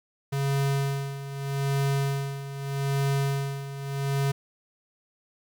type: tone with tremolo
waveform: square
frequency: 138.59 Hz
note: C#3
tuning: in tune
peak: -23 dBFS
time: 0.32-4.32 s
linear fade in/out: 10 ms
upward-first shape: sine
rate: 0.81 Hz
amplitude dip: 75%
effects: 10-bit